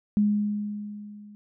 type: tone with level ramp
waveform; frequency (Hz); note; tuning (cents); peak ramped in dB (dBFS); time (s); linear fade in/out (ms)
sine; 207.7; G#3; 0; -17 to -44; 0.17-1.35; 0
effects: none